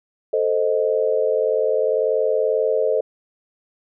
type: chord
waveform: sine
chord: A diminished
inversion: none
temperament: equal with one note detuned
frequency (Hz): 440 / 520.5 / 622.3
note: A4 / C5 / Eb5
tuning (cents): 0 / -9 / 0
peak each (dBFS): -20 / -21 / -22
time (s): 0.33-3.01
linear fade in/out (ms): 5
effects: none